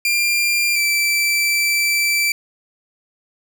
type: tone pair in turn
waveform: sawtooth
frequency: 2388 / 2332 Hz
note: D7 / D7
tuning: +28 / -13 cents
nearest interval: unison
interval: 41 cents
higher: first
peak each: -12 dBFS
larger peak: neither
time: 0.05-0.76 / 0.76-2.32 s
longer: second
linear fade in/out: 2 ms
effects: none